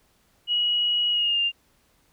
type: tone with pitch glide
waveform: sine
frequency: 2908 to 2798 Hz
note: F#7 to F7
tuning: -31 to +3 cents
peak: -20 dBFS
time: 0.47-1.52 s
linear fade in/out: 50 ms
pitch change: -66 cents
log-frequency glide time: 1.11-1.41 s
effects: pink hiss -64 dBFS RMS until 2.12 s

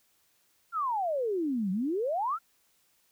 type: exponential two-way sweep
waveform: sine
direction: down then up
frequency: 1418 to 179.7 to 1418 Hz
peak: -27 dBFS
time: 0.72-2.39 s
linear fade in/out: 50 ms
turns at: 1.71 s
effects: white hiss -69 dBFS RMS until 3.11 s

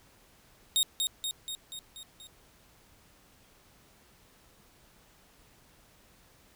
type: tone with echo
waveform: sawtooth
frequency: 3719 Hz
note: A#7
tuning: 5 cents flat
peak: -20 dBFS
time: 0.76-0.83 s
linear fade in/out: 0 ms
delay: 240 ms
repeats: 6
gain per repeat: -4 dB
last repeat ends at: 2.27 s
effects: pink hiss -61 dBFS RMS until 6.55 s

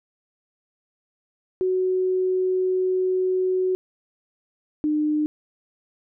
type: tone pair in turn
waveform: sine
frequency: 371.2 / 302.5 Hz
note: F#4 / D#4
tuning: +6 / -49 cents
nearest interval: major third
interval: 355 cents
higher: first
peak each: -19 dBFS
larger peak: neither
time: 1.61-3.75 / 4.84-5.26 s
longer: first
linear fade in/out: 0 ms
effects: none

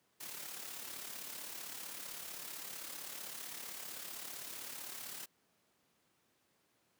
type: noise with amplitude modulation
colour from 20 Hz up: white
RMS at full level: -44 dBFS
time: 0.2-5.26 s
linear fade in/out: 10 ms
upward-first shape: sine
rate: 35.6 Hz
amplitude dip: 50%
effects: pink hiss -75 dBFS RMS until 6.99 s + high-pass 150 Hz 12 dB/octave

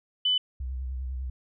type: tone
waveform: sine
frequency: 3000 Hz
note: F#7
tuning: 23 cents sharp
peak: -21 dBFS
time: 0.25-0.38 s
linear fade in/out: 5 ms
type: tone with vibrato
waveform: sine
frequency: 64.4 Hz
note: C2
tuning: 27 cents flat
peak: -30 dBFS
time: 0.6-1.3 s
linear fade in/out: 5 ms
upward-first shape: sine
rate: 10 Hz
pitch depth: 63 cents each way
effects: none

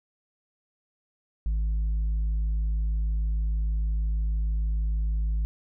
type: tone with tanh clipping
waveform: sine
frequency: 53.2 Hz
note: G#1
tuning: 42 cents sharp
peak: -24 dBFS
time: 1.46-5.45 s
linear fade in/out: 0 ms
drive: 3 dB
effects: none

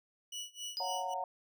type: tone with tremolo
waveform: 25% pulse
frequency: 2941 Hz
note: F#7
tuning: 11 cents flat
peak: -35 dBFS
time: 0.32-1.14 s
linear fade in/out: 5 ms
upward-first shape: sine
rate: 3.7 Hz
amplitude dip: 95%
type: tone with exponential decay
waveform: triangle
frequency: 4967 Hz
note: D#8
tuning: 4 cents flat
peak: -32 dBFS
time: 0.77-1.12 s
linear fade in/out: 0 ms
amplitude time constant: 74 ms
type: chord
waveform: sine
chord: Gb major seventh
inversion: second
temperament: equal with one note detuned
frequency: 554.4 / 698.5 / 740 / 917.9 Hz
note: Db5 / F5 / Gb5 / Bb5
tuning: 0 / 0 / 0 / -27 cents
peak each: -43 / -44 / -38 / -38 dBFS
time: 0.8-1.24 s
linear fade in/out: 2 ms
effects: none

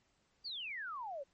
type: exponential sweep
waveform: sine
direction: down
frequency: 4798 to 523.3 Hz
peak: -40 dBFS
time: 0.44-1.24 s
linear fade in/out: 20 ms
effects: pink hiss -75 dBFS RMS until 1.33 s + MP3 32 kbps

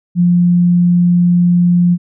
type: tone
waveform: sine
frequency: 175.6 Hz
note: F3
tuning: 10 cents sharp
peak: -7 dBFS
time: 0.15-1.98 s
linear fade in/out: 50 ms
effects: none

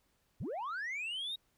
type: linear sweep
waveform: sine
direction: up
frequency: 65 to 3824 Hz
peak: -34 dBFS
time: 0.4-1.36 s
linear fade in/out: 10 ms
effects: tanh soft clip ceiling -35 dBFS + pink hiss -75 dBFS RMS until 1.57 s

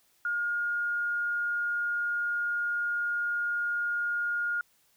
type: tone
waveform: sine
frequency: 1423 Hz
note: F6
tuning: 32 cents sharp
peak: -27 dBFS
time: 0.25-4.61 s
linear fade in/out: 2 ms
effects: white hiss -67 dBFS RMS until 4.96 s

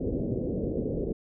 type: low-pass noise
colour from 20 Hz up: white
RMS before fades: -30 dBFS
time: 0-1.13 s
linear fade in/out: 10 ms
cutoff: 510 Hz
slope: 48 dB/octave
effects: none

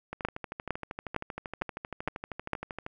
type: two click trains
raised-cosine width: 0.5 ms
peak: -21 / -13 dBFS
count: 36 / 6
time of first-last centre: 0.13-2.864 / 0.25-2.533 s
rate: 12.8 / 2.19 Hz
effects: none

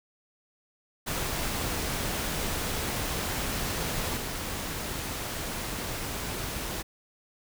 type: noise with level steps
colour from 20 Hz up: pink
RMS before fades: -31 / -34 dBFS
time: 1.06-6.83 s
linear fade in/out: 20 ms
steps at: 4.17 s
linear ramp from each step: 5 ms
effects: none

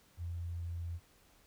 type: tone with pitch glide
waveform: sine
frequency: 85.8 to 85.26 Hz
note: F2 to F2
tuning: -30 to -41 cents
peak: -37 dBFS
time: 0.17-1 s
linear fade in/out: 50 ms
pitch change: -11 cents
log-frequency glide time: 0.5-0.8 s
effects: pink hiss -66 dBFS RMS until 1.46 s

